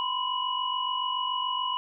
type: tone cluster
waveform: sine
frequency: 991 / 1038 / 2932 Hz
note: B5 / C6 / F#7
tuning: +6 / -14 / -16 cents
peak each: -31 dBFS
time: 0-1.77 s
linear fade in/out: 0 ms
effects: none